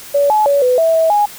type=tone with pitch steps; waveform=sine; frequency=569 / 853 / 566 / 501 / 654 / 649 / 828 Hz; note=C#5 / G#5 / C#5 / B4 / E5 / E5 / G#5; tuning=+45 / +46 / +36 / +25 / -14 / -27 / -5 cents; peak=-9 dBFS; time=0.14-1.26 s; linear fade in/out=10 ms; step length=160 ms; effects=white hiss -34 dBFS RMS until 1.38 s